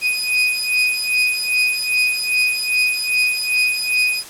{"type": "beating tone pair", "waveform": "35% pulse", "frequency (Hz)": [2489, 2491.5], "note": ["D#7", "D#7"], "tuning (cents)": [0, 2], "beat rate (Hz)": 2.5, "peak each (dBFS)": -17, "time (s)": [0.01, 4.24], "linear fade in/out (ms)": 50, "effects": ["white hiss -37 dBFS RMS until 4.29 s", "low-pass 12000 Hz 12 dB/octave"]}